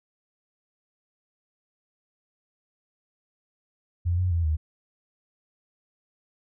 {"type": "tone with pitch steps", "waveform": "sine", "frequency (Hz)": [87.1, 91.1, 84.4, 77.7], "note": ["F2", "F#2", "E2", "D#2"], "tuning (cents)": [-4, -26, 41, -2], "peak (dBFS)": -21, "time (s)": [4.05, 4.57], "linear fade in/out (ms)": 20, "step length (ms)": 130, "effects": []}